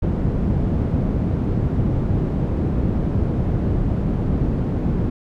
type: low-pass noise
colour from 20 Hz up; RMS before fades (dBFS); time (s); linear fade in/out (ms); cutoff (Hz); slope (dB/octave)
white; -20; 0.02-5.1; 5; 190; 12
effects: none